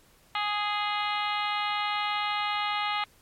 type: harmonic tone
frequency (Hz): 415.3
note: G#4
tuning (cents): 0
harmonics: 2 / 3 / 4 / 5 / 6 / 7 / 8 / 9 / 10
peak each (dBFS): -31 / -31 / -41 / -34 / -39 / -37 / -39 / -40 / -43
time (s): 0.35-3.04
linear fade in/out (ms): 2
effects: pink hiss -60 dBFS RMS until 3.21 s + MP3 64 kbps